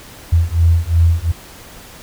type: beating tone pair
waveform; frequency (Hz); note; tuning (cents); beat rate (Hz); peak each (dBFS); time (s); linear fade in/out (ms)
sine; 82.41 / 85.21; E2 / F2; 0 / -42; 2.8; -13; 0.32-1.32; 10
effects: pink hiss -38 dBFS RMS until 2.02 s